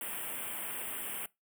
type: band-stop noise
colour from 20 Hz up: white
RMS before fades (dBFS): -39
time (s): 0.01-1.26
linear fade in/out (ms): 2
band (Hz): 3300 to 8100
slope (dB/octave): 96
effects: noise-tail reverb RT60 0.2 s tail -22 dB re dry + high-pass 150 Hz 12 dB/octave